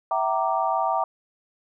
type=chord; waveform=sine; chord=E half-diminished seventh; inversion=none; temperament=equal with one note detuned; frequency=659.3 / 765.6 / 932.3 / 1174.7 Hz; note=E5 / G5 / Bb5 / D6; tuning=0 / -41 / 0 / 0 cents; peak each=-27 / -25 / -26 / -28 dBFS; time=0.11-1.04 s; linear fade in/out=2 ms; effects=none